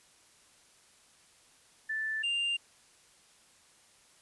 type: tone pair in turn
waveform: sine / triangle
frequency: 1760 / 2794 Hz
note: A6 / F7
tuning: 0 / 0 cents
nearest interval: minor sixth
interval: 800 cents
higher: second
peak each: -31 / -27 dBFS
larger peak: second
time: 1.89-2.23 / 2.23-2.57 s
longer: neither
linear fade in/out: 10 ms
effects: white hiss -62 dBFS RMS until 4.21 s + resampled to 24000 Hz